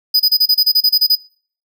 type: tone bursts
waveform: square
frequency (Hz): 4978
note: D#8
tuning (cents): 0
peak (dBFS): -9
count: 12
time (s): 0.14-1.156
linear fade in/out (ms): 10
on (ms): 59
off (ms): 28
effects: noise-tail reverb RT60 0.5 s tail -24 dB re dry